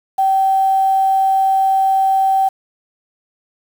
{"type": "tone with quantisation", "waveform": "sine", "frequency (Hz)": 772, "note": "G5", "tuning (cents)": -27, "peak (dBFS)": -11, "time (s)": [0.18, 2.49], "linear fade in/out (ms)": 10, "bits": 6, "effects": []}